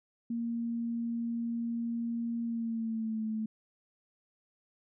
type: tone with pitch glide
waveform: sine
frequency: 233.1 to 218.7 Hz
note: A#3 to A3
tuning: 0 to -10 cents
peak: -31 dBFS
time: 0.3-3.46 s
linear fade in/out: 5 ms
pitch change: -110 cents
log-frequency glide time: 2.43-3.24 s
effects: none